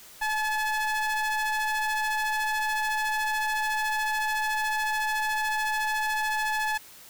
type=ring-modulated tone; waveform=square; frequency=427.7 Hz; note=A4; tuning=49 cents flat; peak=-23 dBFS; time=0.21-6.78 s; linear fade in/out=10 ms; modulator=1290 Hz; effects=white hiss -49 dBFS RMS until 7.09 s